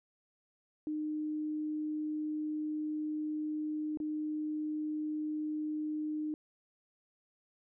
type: tone with dropouts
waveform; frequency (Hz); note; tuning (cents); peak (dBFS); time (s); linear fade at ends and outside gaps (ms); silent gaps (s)
sine; 305.4; D#4; -32; -33; 0.87-6.34; 1; 3.973-4.001
effects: none